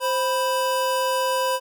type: tone pair together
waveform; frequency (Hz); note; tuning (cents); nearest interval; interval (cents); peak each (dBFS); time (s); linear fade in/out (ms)
square; 524 / 989.2; C5 / B5; +2 / +3; major seventh; 1101; -24; 0-1.6; 50
effects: none